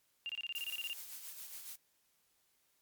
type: tone bursts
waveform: sine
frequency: 2794 Hz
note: F7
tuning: in tune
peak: -37 dBFS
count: 12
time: 0.26-0.931 s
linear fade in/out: 0 ms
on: 33 ms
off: 25 ms
type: noise with tremolo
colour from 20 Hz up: blue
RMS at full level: -46 dBFS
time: 0.55-1.76 s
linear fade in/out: 5 ms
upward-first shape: sine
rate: 7.2 Hz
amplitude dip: 45%
effects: white hiss -75 dBFS RMS until 2.81 s + MP3 96 kbps